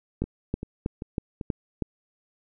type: two click trains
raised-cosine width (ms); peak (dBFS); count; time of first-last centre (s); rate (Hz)
3; -20 / -13; 4 / 6; 0.24-1.412 / 0.22-1.823; 2.56 / 3.12
effects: none